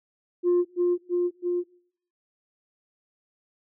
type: tone with echo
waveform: sine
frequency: 353.1 Hz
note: F4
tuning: 19 cents sharp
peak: -16 dBFS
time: 0.43-0.65 s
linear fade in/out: 50 ms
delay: 330 ms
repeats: 3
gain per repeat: -2 dB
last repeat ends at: 1.64 s
effects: noise-tail reverb RT60 0.6 s tail -20 dB re dry + tanh soft clip ceiling -16 dBFS